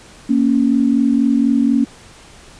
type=tone pair together; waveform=sine; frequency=233.1 / 277.2 Hz; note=A#3 / C#4; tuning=0 / 0 cents; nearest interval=minor third; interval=300 cents; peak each=-14 dBFS; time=0.29-1.85 s; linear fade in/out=10 ms; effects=pink hiss -42 dBFS RMS until 2.59 s + resampled to 22050 Hz